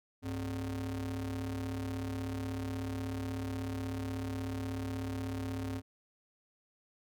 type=ring-modulated tone; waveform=square; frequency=82.41 Hz; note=E2; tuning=in tune; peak=-33 dBFS; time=0.22-5.82 s; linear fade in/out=50 ms; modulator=183 Hz; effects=none